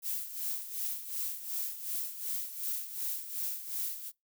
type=noise with tremolo; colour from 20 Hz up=violet; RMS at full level=-34 dBFS; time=0.02-4.12 s; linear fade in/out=50 ms; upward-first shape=sine; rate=2.7 Hz; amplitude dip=70%; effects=noise-tail reverb RT60 0.2 s tail -25 dB re dry